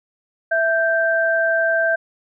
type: tone pair together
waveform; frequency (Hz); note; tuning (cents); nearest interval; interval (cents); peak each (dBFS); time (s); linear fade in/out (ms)
sine; 659.3 / 1568; E5 / G6; 0 / 0; octave + minor third; 1500; -18; 0.51-1.96; 10
effects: none